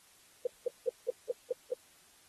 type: tone bursts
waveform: sine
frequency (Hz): 493.9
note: B4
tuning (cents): 0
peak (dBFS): -27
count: 7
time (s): 0.45-1.737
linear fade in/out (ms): 5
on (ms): 21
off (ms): 190
effects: white hiss -62 dBFS RMS until 2.28 s + AAC 32 kbps

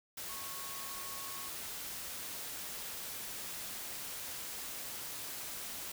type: tone in noise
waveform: sine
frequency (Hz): 1100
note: C#6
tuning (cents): -14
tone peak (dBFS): -49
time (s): 0.29-1.49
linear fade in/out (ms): 5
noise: white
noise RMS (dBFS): -43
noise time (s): 0.17-5.92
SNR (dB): -9
effects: none

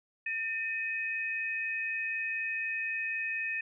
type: tone pair together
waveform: sine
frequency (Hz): 1806 / 2525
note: A6 / D#7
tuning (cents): +45 / +25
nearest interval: tritone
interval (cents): 580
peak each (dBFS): -35 / -33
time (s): 0.26-3.61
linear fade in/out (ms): 5
effects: none

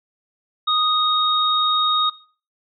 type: tone pair together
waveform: sine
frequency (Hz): 1244.5 / 3738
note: D#6 / A#7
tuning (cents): 0 / +4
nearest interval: octave + perfect fifth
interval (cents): 1904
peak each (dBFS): -19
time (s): 0.67-2.1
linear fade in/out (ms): 10
effects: noise-tail reverb RT60 0.4 s tail -17 dB re dry

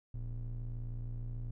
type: ring-modulated tone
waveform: triangle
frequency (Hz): 72.8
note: D2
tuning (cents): -15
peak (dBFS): -32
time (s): 0.14-1.51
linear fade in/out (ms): 5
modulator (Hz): 43.4
effects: none

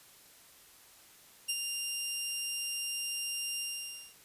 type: tone with ADSR envelope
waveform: 15% pulse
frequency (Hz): 2794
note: F7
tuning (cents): 0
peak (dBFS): -22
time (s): 1.48-4.15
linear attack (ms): 17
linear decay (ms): 45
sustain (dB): -5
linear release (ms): 550
effects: white hiss -58 dBFS RMS until 4.24 s + resampled to 32000 Hz

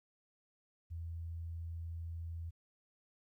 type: tone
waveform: sine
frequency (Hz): 83.3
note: E2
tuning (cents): +19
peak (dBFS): -40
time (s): 0.9-2.51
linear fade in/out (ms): 20
effects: 13-bit

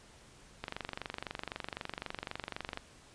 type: click train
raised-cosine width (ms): 0.3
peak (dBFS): -21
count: 52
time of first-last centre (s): 0.64-2.774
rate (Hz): 23.9
effects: pink hiss -58 dBFS RMS until 3.14 s + resampled to 22050 Hz

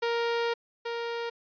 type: tone pair in turn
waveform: sawtooth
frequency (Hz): 467.7 / 467.7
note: A#4 / A#4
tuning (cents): +6 / +6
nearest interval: unison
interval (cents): 0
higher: neither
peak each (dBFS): -22 / -27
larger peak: first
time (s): 0.02-0.54 / 0.85-1.3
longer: first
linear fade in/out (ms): 10
effects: resampled to 11025 Hz

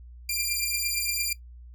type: beating tone pair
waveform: 10% pulse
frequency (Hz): 2381 / 2389.7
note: D7 / D7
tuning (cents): +23 / +30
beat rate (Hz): 8.7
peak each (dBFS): -20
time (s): 0.29-1.33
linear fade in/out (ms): 5
effects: noise-tail reverb RT60 0.1 s tail -18 dB re dry + added 60 Hz sine -43 dBFS peak until 1.74 s

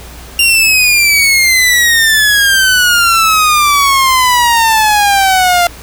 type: exponential sweep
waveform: sawtooth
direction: down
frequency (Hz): 2792 to 692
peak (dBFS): -3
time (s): 0.39-5.67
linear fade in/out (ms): 2
effects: added 60 Hz sine -32 dBFS peak until 5.82 s + pink hiss -33 dBFS RMS until 5.82 s

